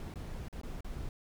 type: noise with dropouts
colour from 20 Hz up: brown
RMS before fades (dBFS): -41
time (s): 0-1.09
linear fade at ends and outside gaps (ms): 1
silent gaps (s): 0.14-0.157 / 0.484-0.527 / 0.614-0.633 / 0.807-0.845
effects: none